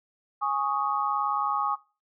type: chord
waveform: sine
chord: Ab suspended fourth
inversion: none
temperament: just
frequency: 830.6 / 1107.5 / 1245.9 Hz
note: Ab5 / Db6 / Eb6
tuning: 0 / -2 / +2 cents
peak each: -29 / -28 / -29 dBFS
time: 0.41-1.76 s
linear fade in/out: 20 ms
effects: noise-tail reverb RT60 0.3 s tail -19 dB re dry